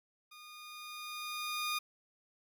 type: tone with level ramp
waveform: 15% pulse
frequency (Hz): 1222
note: D#6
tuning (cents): -32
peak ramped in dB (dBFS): -46 to -26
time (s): 0.31-1.79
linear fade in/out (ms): 10
effects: none